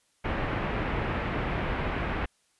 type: low-pass noise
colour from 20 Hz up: pink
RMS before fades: -30 dBFS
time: 0.24-2.26 s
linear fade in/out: 10 ms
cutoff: 2500 Hz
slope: 24 dB/octave
effects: white hiss -69 dBFS RMS until 2.59 s + resampled to 24000 Hz